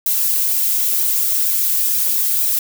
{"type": "noise with flanger", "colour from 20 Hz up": "violet", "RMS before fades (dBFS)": -17, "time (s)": [0.06, 2.59], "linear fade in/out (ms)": 2, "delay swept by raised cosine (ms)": [1.2, 6.6], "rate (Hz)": 2.1, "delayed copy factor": 0.95, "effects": []}